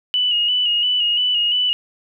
sine tone with vibrato, 2924 Hz, F#7, 21 cents flat, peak -15 dBFS, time 0.14-1.73 s, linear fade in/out 0 ms, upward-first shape square, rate 2.9 Hz, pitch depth 33 cents each way, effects none

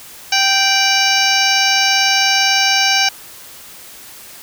harmonic tone with a mistuned harmonic, 782 Hz, G5, 4 cents flat, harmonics 1 / 2 / 3 / 4 / 5 / 6 / 7 / 8, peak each -19 / -19 / -18 / -20 / -22 / -21 / -18 / -22 dBFS, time 0.32-3.09 s, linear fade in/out 5 ms, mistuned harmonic 4, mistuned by -110 cents, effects white hiss -37 dBFS RMS until 4.42 s

